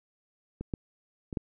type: clicks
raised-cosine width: 3 ms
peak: -23 / -18 / -24 / -17 dBFS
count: 4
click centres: 0.61 / 0.738 / 1.328 / 1.372 s
effects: none

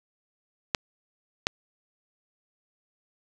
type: clicks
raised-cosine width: 0.2 ms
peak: -5 dBFS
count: 2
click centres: 0.748 / 1.469 s
effects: none

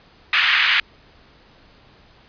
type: band-pass noise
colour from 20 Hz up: white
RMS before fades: -17 dBFS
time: 0.33-0.8 s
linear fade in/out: 2 ms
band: 1400 to 3000 Hz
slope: 24 dB/octave
effects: pink hiss -51 dBFS RMS until 2.28 s + resampled to 11025 Hz

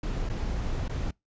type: noise with dropouts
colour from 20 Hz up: brown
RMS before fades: -30 dBFS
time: 0.03-1.11 s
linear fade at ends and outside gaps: 5 ms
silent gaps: 0.292-0.297 / 0.881-0.894 s
effects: noise-tail reverb RT60 0.2 s tail -26 dB re dry + resampled to 16000 Hz

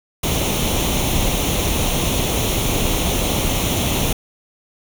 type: noise with comb filter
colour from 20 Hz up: pink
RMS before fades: -19 dBFS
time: 0.23-4.13 s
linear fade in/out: 5 ms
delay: 0.31 ms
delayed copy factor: +0.65
effects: none

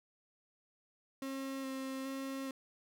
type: tone with vibrato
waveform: 35% pulse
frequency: 267.6 Hz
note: C4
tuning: 39 cents sharp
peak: -37 dBFS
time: 1.22-2.51 s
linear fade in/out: 2 ms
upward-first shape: square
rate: 1.2 Hz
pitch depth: 12 cents each way
effects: none

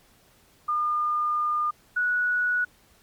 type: tone pair in turn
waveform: sine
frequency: 1211 / 1467.9 Hz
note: D#6 / F#6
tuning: -47 / -14 cents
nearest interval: minor third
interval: 333 cents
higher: second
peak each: -22 / -21 dBFS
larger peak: second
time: 0.68-1.71 / 1.96-2.65 s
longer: first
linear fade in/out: 10 ms
effects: pink hiss -59 dBFS RMS until 3.02 s + MP3 96 kbps

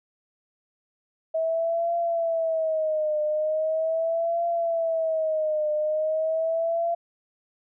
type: tone with vibrato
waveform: sine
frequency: 643 Hz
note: E5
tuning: 43 cents flat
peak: -22 dBFS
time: 1.34-6.95 s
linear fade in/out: 10 ms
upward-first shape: triangle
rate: 0.4 Hz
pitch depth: 110 cents each way
effects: none

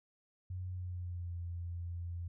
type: tone with pitch glide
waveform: sine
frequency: 91.5 to 86.36 Hz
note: F#2 to F2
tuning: -19 to -19 cents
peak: -38 dBFS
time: 0.5-2.28 s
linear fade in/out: 5 ms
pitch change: -100 cents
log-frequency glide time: 0.7-1.37 s
effects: none

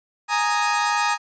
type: chord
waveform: 30% pulse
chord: Ab suspended second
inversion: none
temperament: equal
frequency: 830.6 / 932.3 / 1244.5 Hz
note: Ab5 / Bb5 / Eb6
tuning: 0 / 0 / 0 cents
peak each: -21 dBFS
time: 0.28-1.18 s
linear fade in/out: 50 ms
effects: resampled to 16000 Hz

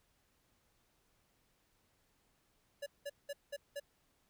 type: tone bursts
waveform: square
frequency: 570 Hz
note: C#5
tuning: 48 cents sharp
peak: -40 dBFS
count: 5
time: 2.82-3.8 s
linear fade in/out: 10 ms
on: 44 ms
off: 190 ms
effects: pink hiss -75 dBFS RMS until 4.29 s

